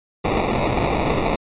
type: noise with sample-and-hold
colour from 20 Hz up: white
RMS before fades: -20 dBFS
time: 0.24-1.36 s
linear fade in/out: 10 ms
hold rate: 1575 Hz
effects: resampled to 8000 Hz